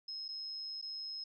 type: tone with dropouts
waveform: sine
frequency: 5150 Hz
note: E8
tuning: 41 cents flat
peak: -40 dBFS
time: 0.08-1.24 s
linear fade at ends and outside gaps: 5 ms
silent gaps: 0.282-0.287 / 0.815-0.824 s
effects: none